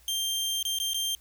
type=tone with dropouts; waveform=sawtooth; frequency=3171 Hz; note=G7; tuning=19 cents sharp; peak=-24 dBFS; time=0.08-1.15 s; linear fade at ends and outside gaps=1 ms; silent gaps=0.628-0.651 / 0.787-0.8 / 0.934-0.944 s; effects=added 60 Hz sine -57 dBFS peak until 1.2 s + white hiss -60 dBFS RMS until 1.2 s